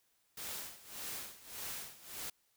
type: noise with tremolo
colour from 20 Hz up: white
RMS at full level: -42 dBFS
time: 0.37-2.3 s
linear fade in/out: 5 ms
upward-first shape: sine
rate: 1.7 Hz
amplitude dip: 85%
effects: white hiss -75 dBFS RMS until 2.56 s